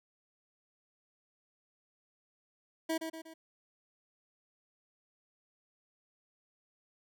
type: tone with echo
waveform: 25% pulse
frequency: 322.9 Hz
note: E4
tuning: 36 cents flat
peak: -27 dBFS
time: 2.89-2.98 s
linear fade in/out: 10 ms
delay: 120 ms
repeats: 3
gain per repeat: -6 dB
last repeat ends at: 3.34 s
effects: none